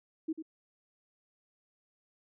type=tone with echo; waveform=sine; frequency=318.8 Hz; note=D#4; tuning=42 cents sharp; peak=-30 dBFS; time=0.28-0.33 s; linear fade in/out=10 ms; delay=95 ms; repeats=1; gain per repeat=-8 dB; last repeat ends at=0.425 s; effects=none